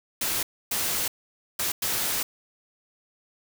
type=noise bursts at uneven times; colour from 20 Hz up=white; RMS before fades=-27 dBFS; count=4; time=0.21-0.43 / 0.71-1.08 / 1.59-1.72 / 1.82-2.23 s; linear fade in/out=5 ms; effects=none